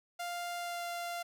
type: tone with pitch glide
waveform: sawtooth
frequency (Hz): 698.5 to 693.3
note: F5 to F5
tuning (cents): 0 to -13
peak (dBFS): -33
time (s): 0.19-1.23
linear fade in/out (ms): 10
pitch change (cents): -13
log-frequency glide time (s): 0.56-0.84
effects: none